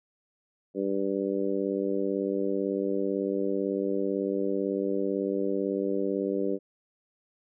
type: harmonic tone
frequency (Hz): 98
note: G2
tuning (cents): 0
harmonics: 2 / 3 / 4 / 5 / 6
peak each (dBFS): -34 / -31 / -30 / -32 / -38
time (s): 0.74-6.59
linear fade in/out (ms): 50
effects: none